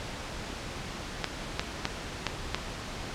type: clicks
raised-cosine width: 0.2 ms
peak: -9 dBFS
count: 5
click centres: 1.243 / 1.595 / 1.854 / 2.267 / 2.546 s
effects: pink hiss -38 dBFS RMS until 3.14 s + low-pass 6000 Hz 12 dB/octave